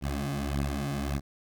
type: beating tone pair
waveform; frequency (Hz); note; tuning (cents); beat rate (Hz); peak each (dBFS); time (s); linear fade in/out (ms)
15% pulse; 69.3 / 71; C#2 / C#2; 0 / +42; 1.7; -26 / -25; 0.01-1.21; 50
effects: none